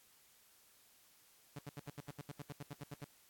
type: tone bursts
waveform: sawtooth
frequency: 143.9 Hz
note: D3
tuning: 35 cents flat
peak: -40 dBFS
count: 15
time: 1.56-3.046 s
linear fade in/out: 5 ms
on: 30 ms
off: 74 ms
effects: white hiss -67 dBFS RMS until 3.29 s + AAC 64 kbps